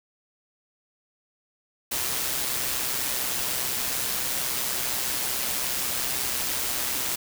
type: noise with amplitude modulation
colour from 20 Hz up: white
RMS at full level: -26 dBFS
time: 1.91-7.16 s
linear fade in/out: 10 ms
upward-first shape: sine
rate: 127 Hz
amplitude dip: 40%
effects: none